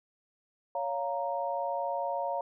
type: chord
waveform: sine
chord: Bb minor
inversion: first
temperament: just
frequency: 559.4 / 699.2 / 932.3 Hz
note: Db5 / F5 / Bb5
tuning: +16 / +2 / 0 cents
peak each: -34 dBFS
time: 0.75-2.41 s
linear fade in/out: 2 ms
effects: none